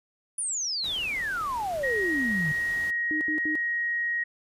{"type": "exponential sweep", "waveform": "sine", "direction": "down", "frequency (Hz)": [9960, 143.6], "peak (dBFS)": -27, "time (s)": [0.38, 2.52], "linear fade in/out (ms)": 5}
{"type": "noise", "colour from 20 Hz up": "pink", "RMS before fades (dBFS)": -44, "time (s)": [0.83, 2.91], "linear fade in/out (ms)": 10}
{"type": "tone", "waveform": "sine", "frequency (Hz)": 1887, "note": "A#6", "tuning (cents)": 21, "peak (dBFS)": -25, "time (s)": [1.83, 4.24], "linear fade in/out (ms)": 10}
{"type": "tone bursts", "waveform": "sine", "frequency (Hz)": 308.1, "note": "D#4", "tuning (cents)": -17, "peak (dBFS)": -29, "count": 3, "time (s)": [3.11, 3.554], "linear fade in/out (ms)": 0, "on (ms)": 100, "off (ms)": 72}
{"effects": ["resampled to 32000 Hz"]}